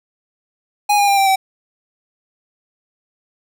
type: tone with pitch steps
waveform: square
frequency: 826 / 811.3 / 796.9 / 782.8 / 768.9 Hz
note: G#5 / G#5 / G5 / G5 / G5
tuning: -10 / -41 / +28 / -3 / -34 cents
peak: -12 dBFS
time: 0.89-1.36 s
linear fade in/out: 10 ms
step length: 94 ms
effects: none